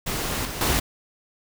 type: noise with level steps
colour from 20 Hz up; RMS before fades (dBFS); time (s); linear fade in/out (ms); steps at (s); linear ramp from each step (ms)
pink; -27 / -32 / -22; 0.06-0.8; 10; 0.45 / 0.61; 2
effects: none